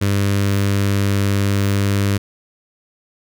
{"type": "tone with notch filter", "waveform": "sawtooth", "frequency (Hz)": 99.9, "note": "G2", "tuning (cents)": 33, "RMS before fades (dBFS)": -17, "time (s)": [0.01, 2.18], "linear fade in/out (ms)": 10, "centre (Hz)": 790, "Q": 1.4, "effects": []}